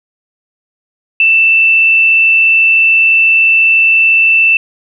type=tone with frequency modulation; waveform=sine; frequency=2663 Hz; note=E7; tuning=17 cents sharp; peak=-5 dBFS; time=1.2-4.57 s; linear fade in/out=2 ms; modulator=97.3 Hz; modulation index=0.23; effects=none